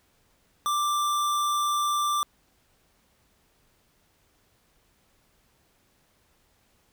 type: tone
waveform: square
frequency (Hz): 1179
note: D6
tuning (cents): +6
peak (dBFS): -24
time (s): 0.66-2.23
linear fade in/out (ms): 0
effects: pink hiss -66 dBFS RMS until 6.92 s